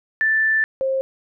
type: tone pair in turn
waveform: sine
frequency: 1764 / 532.1 Hz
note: A6 / C5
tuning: +4 / +29 cents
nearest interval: octave + major sixth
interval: 2075 cents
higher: first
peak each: -15 / -18 dBFS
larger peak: first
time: 0.21-0.64 / 0.81-1.01 s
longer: first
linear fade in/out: 0 ms
effects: none